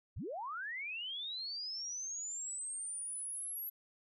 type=linear sweep; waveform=sine; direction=up; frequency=41.71 to 11730 Hz; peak=-39 dBFS; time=0.16-3.7 s; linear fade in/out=10 ms; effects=none